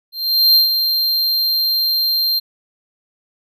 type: tone with ADSR envelope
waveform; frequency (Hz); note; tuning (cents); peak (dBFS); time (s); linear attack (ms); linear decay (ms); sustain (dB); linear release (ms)
square; 4173; C8; -5; -8; 0.12-2.4; 430; 130; -7; 20
effects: none